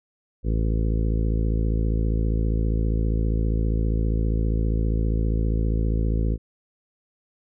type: harmonic tone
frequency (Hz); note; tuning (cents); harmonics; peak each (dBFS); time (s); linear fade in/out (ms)
55; A1; 0; 1 / 2 / 3 / 4 / 5 / 6 / 7 / 8 / 9; -21 / -27 / -31 / -33 / -35 / -37 / -38 / -39 / -40; 0.43-6.38; 50
effects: none